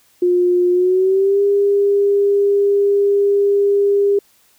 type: tone with pitch glide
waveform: sine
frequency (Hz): 356.4 to 402.4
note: F4 to G4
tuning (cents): +35 to +45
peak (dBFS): -11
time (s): 0.22-4.19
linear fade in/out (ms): 5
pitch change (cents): +210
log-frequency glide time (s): 0.72-1.41
effects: white hiss -55 dBFS RMS until 4.58 s